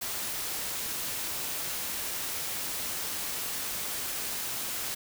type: noise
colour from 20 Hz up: white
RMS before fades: -34 dBFS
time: 0.01-4.95 s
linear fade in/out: 10 ms
effects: none